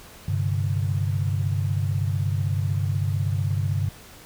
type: chord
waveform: sine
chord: G suspended fourth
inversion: none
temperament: equal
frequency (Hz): 98 / 130.81 / 146.83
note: G2 / C3 / D3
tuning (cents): 0 / 0 / 0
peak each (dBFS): -23 / -28 / -28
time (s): 0.28-3.89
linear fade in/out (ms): 5
effects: pink hiss -46 dBFS RMS until 4.25 s